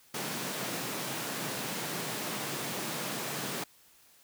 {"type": "high-pass noise", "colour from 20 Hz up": "pink", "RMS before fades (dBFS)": -36, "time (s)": [0.14, 3.64], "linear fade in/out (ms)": 5, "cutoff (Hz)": 130, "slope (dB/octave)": 48, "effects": ["white hiss -61 dBFS RMS until 4.23 s"]}